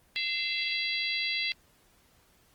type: harmonic tone with a mistuned harmonic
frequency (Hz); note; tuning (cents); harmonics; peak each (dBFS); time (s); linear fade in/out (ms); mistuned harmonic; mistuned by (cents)
669; E5; +25; 3 / 4 / 5 / 6 / 7; -33 / -34 / -35 / -36 / -36; 0.16-1.52; 0; 3; +49
effects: pink hiss -64 dBFS RMS until 2.54 s + Opus 24 kbps